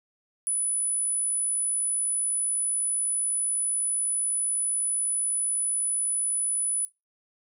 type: tone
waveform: sine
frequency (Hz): 9956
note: D#9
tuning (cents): 0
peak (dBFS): -23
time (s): 0.47-6.85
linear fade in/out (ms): 0
effects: noise-tail reverb RT60 0.2 s tail -19 dB re dry